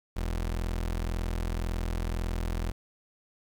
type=tone; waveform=30% pulse; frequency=41.89 Hz; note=E1; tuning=29 cents sharp; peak=-26 dBFS; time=0.16-2.72 s; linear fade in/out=10 ms; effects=9-bit